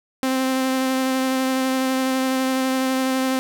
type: tone with vibrato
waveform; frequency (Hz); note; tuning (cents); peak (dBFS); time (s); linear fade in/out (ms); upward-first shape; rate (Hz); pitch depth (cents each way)
sawtooth; 261.6; C4; 0; -15; 0.23-3.39; 0; sine; 12; 12
effects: none